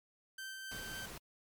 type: tone with tremolo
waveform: sawtooth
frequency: 1554 Hz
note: G6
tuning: 16 cents flat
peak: -39 dBFS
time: 0.38-1.06 s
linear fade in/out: 5 ms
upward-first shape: sine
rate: 3.7 Hz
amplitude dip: 25%
type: noise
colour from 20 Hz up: pink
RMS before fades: -48 dBFS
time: 0.71-1.18 s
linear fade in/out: 5 ms
effects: MP3 96 kbps